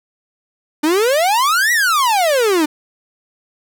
45% pulse exponential two-way sweep, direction up then down, 291.8 to 1975.5 to 291.8 Hz, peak -12 dBFS, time 0.83-2.66 s, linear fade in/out 10 ms, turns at 1.72 s, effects none

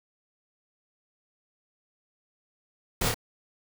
pink noise with echo, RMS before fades -27 dBFS, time 3.01-3.09 s, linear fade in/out 5 ms, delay 27 ms, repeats 2, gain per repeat -2 dB, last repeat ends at 3.144 s, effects none

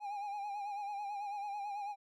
triangle tone with vibrato, 815 Hz, G#5, 33 cents flat, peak -36 dBFS, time 0-1.96 s, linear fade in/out 50 ms, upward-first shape sine, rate 9.1 Hz, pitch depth 54 cents each way, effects none

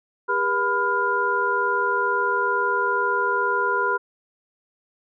sine tone cluster, 401.4 / 483.6 / 998 / 1411 Hz, G4 / B4 / B5 / F6, +41 / -36 / +18 / +17 cents, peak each -27 / -29 / -23 / -23 dBFS, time 0.28-3.98 s, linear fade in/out 20 ms, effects none

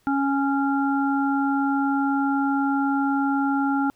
harmonic tone, 276.8 Hz, C#4, 2 cents flat, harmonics 1 / 3 / 5, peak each -21 / -26 / -28 dBFS, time 0.07-3.9 s, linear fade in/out 0 ms, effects pink hiss -64 dBFS RMS until 3.95 s

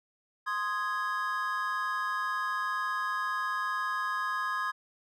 triangle chord, Ab major, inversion first, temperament equal, 1046.5 / 1244.5 / 1661.2 Hz, C6 / Eb6 / Ab6, 0 / 0 / 0 cents, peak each -32 dBFS, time 0.46-4.72 s, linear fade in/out 20 ms, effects none

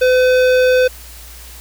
sine tone with hard clipping, 507 Hz, B4, 45 cents sharp, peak -11 dBFS, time 0.01-0.88 s, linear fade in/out 10 ms, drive 15 dB, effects added 59 Hz sine -36 dBFS peak until 1.6 s + white hiss -38 dBFS RMS until 1.6 s

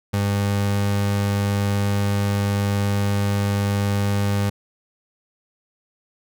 30% pulse tone, 100.9 Hz, G#2, 49 cents flat, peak -16 dBFS, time 0.13-4.5 s, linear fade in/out 10 ms, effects none

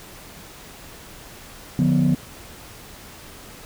sine chord, B diminished, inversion first, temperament just, 148.16 / 177.8 / 246.9 Hz, D3 / F3 / B3, +16 / +31 / 0 cents, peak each -18 dBFS, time 1.79-2.15 s, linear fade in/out 2 ms, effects tanh soft clip ceiling -11 dBFS + pink hiss -42 dBFS RMS until 3.65 s

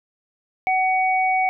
sine tone pair together, 751 / 2250 Hz, F#5 / C#7, +26 / +25 cents, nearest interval octave + perfect fifth, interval 1899 cents, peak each -18 / -22 dBFS, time 0.67-1.49 s, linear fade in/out 0 ms, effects none

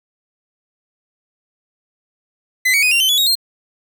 40% pulse tone with pitch steps, 2026 / 2248 / 2494 / 2768 / 3071 / 3407 / 3781 / 4195 Hz, B6 / C#7 / D#7 / F7 / G7 / G#7 / A#7 / C8, +44 / +24 / +3 / -16 / -36 / +44 / +24 / +4 cents, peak -11 dBFS, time 2.65-3.354 s, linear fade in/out 10 ms, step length 88 ms, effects none

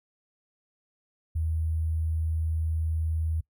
sine tone with sample-and-hold, 80.1 Hz, E2, 49 cents flat, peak -25 dBFS, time 1.35-3.41 s, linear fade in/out 10 ms, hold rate 11025 Hz, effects noise-tail reverb RT60 0.1 s tail -22 dB re dry

